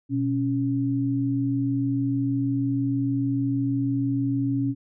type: tone pair together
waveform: sine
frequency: 123.21 / 276.8 Hz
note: B2 / C#4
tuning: -4 / -2 cents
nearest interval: octave + major second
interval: 1402 cents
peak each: -26 / -23 dBFS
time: 0.09-4.75 s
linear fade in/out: 50 ms
effects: none